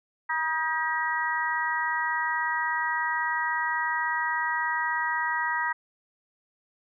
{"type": "harmonic tone with a mistuned harmonic", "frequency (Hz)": 318.8, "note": "D#4", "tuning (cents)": 42, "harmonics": [3, 4, 5, 6], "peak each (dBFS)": [-29, -33, -32, -29], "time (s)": [0.29, 5.73], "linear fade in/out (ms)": 10, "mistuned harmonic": 4, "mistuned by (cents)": -35, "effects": []}